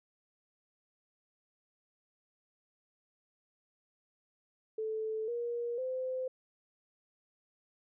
sine tone with pitch steps, 437.9 / 474.8 / 514.8 Hz, A4 / A#4 / C5, -8 / +32 / -28 cents, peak -33 dBFS, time 4.78-6.28 s, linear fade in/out 5 ms, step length 500 ms, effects none

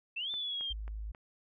sine exponential two-way sweep, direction up then down, 2600 to 3560 to 3156 Hz, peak -34 dBFS, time 0.16-0.73 s, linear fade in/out 10 ms, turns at 0.31 s
click train, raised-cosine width 0.5 ms, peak -35 dBFS, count 4, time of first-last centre 0.34-1.149 s, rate 3.71 Hz
sine tone, 53 Hz, G#1, 36 cents sharp, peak -37 dBFS, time 0.7-1.12 s, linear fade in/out 10 ms
effects none

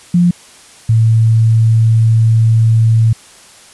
sine tone pair in turn, 175.4 / 112.49 Hz, F3 / A2, +8 / +39 cents, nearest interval minor sixth, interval 769 cents, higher first, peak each -6 dBFS, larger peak neither, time 0.14-0.31 / 0.89-3.13 s, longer second, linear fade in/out 5 ms, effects white hiss -40 dBFS RMS until 3.73 s + resampled to 24000 Hz

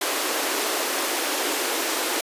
pink high-pass noise, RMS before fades -25 dBFS, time 0.01-2.21 s, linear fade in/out 5 ms, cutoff 290 Hz, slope 48 dB/octave, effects resampled to 32000 Hz

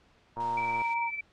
sine tone with vibrato, 932.3 Hz, A#5, in tune, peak -28 dBFS, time 0.36-1.11 s, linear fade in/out 50 ms, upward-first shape triangle, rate 5.1 Hz, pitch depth 11 cents each way
click train, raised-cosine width 1 ms, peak -28 dBFS, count 53, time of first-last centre 0.37-0.818 s, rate 116 Hz
white noise, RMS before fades -48 dBFS, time 0.4-0.94 s, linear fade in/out 2 ms
sine tone with tremolo, 2323 Hz, D7, 20 cents flat, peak -30 dBFS, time 0.57-1.21 s, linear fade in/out 5 ms, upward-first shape sine, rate 18 Hz, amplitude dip 55%
effects pink hiss -63 dBFS RMS until 1.32 s + low-pass 4000 Hz 12 dB/octave

